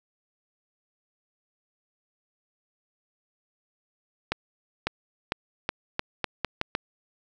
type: accelerating click train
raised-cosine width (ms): 0.3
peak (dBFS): -9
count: 9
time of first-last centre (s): 4.32-6.751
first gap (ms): 550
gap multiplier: 0.82
effects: none